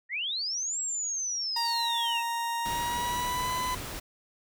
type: linear two-way sweep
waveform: sine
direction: up then down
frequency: 1807 to 7700 to 2556 Hz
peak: -29 dBFS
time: 0.09-2.23 s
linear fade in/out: 50 ms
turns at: 0.8 s
type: tone with pitch glide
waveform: 40% pulse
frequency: 932.3 to 1005 Hz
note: A#5 to B5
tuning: 0 to +30 cents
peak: -28 dBFS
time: 1.56-3.75 s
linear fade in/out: 5 ms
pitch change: +130 cents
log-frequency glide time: 2.61-3.53 s
type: noise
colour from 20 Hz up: pink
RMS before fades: -38 dBFS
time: 2.65-4 s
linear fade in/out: 10 ms
effects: none